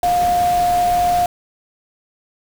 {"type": "tone in noise", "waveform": "sine", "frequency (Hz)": 708, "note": "F5", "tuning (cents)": 23, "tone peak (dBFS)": -13, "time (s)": [0.03, 1.26], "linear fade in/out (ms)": 2, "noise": "pink", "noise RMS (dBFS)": -28, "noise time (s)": [0.03, 1.26], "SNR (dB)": 12, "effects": []}